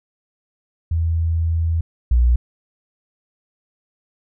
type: tone pair in turn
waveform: sine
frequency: 82.41 / 60.46 Hz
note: E2 / B1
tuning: 0 / -36 cents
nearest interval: perfect fourth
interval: 536 cents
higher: first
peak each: -16 / -11 dBFS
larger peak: second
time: 0.91-1.81 / 2.11-2.36 s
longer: first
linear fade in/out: 5 ms
effects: none